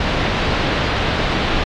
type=low-pass noise; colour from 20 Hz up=pink; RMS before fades=-19 dBFS; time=0-1.64 s; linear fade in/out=5 ms; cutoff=4000 Hz; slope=24 dB/octave; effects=AAC 48 kbps